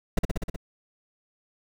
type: noise with echo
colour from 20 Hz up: brown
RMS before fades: -19 dBFS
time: 0.17-0.19 s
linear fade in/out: 5 ms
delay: 62 ms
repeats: 6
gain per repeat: -2 dB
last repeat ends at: 0.562 s
effects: none